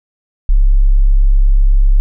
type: tone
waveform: sine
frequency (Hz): 34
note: C#1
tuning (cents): -33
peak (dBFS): -5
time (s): 0.49-2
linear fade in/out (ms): 0
effects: none